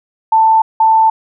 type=tone pair in turn; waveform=sine; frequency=887 / 887 Hz; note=A5 / A5; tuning=+14 / +14 cents; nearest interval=unison; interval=0 cents; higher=neither; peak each=-6 dBFS; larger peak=neither; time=0.32-0.62 / 0.8-1.1 s; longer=neither; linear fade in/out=5 ms; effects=none